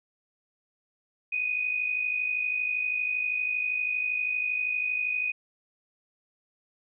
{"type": "tone with amplitude modulation", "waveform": "sine", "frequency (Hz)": 2489, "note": "D#7", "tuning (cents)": 0, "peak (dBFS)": -23, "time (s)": [1.32, 5.32], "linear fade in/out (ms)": 10, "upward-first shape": "sine", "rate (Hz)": 52.6, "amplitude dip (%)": 60, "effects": []}